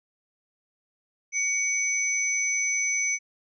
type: tone pair together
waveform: sine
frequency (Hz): 2255 / 6020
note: C#7 / F#8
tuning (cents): +29 / +29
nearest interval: octave + perfect fourth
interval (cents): 1700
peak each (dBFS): -26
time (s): 1.32-3.19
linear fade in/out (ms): 50
effects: none